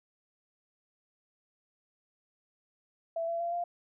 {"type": "tone with pitch steps", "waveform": "sine", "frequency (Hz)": [664, 674.4, 685, 695.8], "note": ["E5", "E5", "F5", "F5"], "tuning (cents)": [12, 39, -34, -7], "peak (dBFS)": -30, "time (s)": [3.16, 3.64], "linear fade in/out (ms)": 5, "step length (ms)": 120, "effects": []}